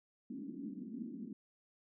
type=band-pass noise; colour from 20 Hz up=white; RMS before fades=-45 dBFS; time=0.3-1.33 s; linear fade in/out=5 ms; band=200 to 290 Hz; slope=48 dB/octave; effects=none